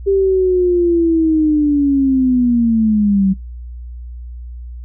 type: linear sweep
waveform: sine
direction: down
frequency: 395.9 to 188.2 Hz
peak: -10 dBFS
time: 0.06-3.34 s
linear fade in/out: 20 ms
effects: noise-tail reverb RT60 0.2 s tail -26 dB re dry + added 60 Hz sine -27 dBFS peak until 4.84 s